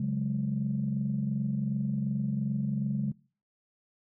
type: chord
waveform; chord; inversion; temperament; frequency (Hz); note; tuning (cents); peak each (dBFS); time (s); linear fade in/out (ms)
sine; C# suspended fourth; none; equal; 138.59 / 185 / 207.7; C#3 / F#3 / G#3; 0 / 0 / 0; -30 / -34 / -30; 0-3.12; 5
effects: noise-tail reverb RT60 0.4 s tail -22 dB re dry + tanh soft clip ceiling -19 dBFS